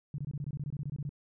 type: tone bursts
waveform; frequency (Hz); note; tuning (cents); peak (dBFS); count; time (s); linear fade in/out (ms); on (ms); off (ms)
sine; 143.5; D3; -40; -33; 15; 0.14-1.093; 2; 43; 22
effects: none